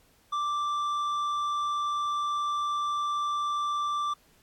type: tone with tanh clipping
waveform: sine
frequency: 1174.7 Hz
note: D6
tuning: in tune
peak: -28 dBFS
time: 0.32-4.14 s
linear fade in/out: 10 ms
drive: 8 dB
effects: pink hiss -63 dBFS RMS until 4.42 s + AAC 64 kbps